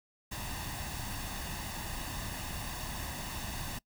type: noise with comb filter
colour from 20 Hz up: pink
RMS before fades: -39 dBFS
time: 0.31-3.79 s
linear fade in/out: 10 ms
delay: 1.1 ms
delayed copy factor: +0.6
effects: noise-tail reverb RT60 0.1 s tail -23 dB re dry